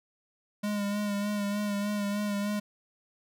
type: tone with vibrato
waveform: square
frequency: 205 Hz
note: G#3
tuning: 22 cents flat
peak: -29 dBFS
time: 0.63-2.6 s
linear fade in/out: 10 ms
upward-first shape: sine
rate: 3.3 Hz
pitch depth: 30 cents each way
effects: none